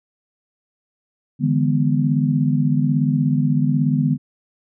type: chord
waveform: sine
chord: E dominant seventh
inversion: third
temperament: just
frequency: 148.33 / 164.81 / 206 / 247.2 Hz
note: D3 / E3 / G#3 / B3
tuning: +18 / 0 / -14 / +2 cents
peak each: -18 / -24 / -23 / -20 dBFS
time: 1.39-4.18 s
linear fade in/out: 50 ms
effects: none